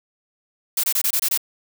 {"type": "noise bursts", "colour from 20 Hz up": "blue", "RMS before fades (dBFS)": -20, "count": 7, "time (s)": [0.77, 1.376], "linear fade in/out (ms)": 5, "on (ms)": 66, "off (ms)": 24, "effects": []}